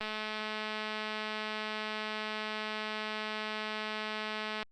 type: click train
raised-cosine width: 0.3 ms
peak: -21 dBFS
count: 994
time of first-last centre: 0.01-4.629 s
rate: 215 Hz
effects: Opus 32 kbps